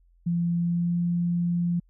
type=tone with pitch glide; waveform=sine; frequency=171.4 to 173.19 Hz; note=F3 to F3; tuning=-32 to -14 cents; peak=-22 dBFS; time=0.26-1.8 s; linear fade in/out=10 ms; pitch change=+18 cents; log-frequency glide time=0.57-0.97 s; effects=added 43 Hz sine -57 dBFS peak until 1.89 s